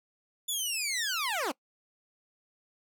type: linear sweep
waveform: 15% pulse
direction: down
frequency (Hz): 3520 to 233.1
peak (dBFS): -23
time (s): 0.48-1.52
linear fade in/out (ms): 10
effects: noise-tail reverb RT60 0.1 s tail -23 dB re dry